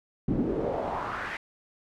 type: noise with band-pass filter sweep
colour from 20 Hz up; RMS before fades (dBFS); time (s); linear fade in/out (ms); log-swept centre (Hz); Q
brown; -30; 0.28-1.37; 2; 230 to 2000; 2.7
effects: none